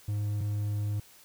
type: tone pair in turn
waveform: triangle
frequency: 103.83 / 103.83 Hz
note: G#2 / G#2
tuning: 0 / 0 cents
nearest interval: unison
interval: 0 cents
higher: neither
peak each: -26 dBFS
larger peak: neither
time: 0.08-0.41 / 0.41-1 s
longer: second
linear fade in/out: 5 ms
effects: white hiss -56 dBFS RMS until 1.24 s